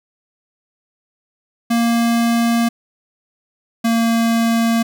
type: tone pair in turn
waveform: square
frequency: 233.1 / 229.5 Hz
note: A#3 / A#3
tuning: 0 / -27 cents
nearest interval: unison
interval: 27 cents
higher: first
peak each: -14 / -14 dBFS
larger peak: neither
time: 1.7-2.69 / 3.84-4.83 s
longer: neither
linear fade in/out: 10 ms
effects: none